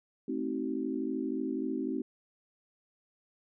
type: chord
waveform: sine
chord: A diminished seventh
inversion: none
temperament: just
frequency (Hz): 220 / 264 / 316.8 / 380.2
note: A3 / C4 / Eb4 / Gb4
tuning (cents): 0 / +16 / +31 / +47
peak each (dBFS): -39 / -34 / -36 / -38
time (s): 0.28-2.02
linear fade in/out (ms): 5
effects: none